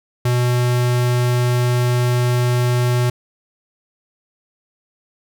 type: tone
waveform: square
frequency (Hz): 122.9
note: B2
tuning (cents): -8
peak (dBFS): -15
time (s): 0.25-3.1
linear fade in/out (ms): 5
effects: none